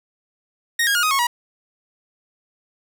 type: tone with pitch steps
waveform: sawtooth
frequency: 1865 / 1633 / 1429.8 / 1251.9 / 1096.2 / 959.8 Hz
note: A#6 / G#6 / F6 / D#6 / C#6 / B5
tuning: 0 / -30 / +40 / +10 / -20 / -50 cents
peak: -13 dBFS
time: 0.79-1.27 s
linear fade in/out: 5 ms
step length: 80 ms
effects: none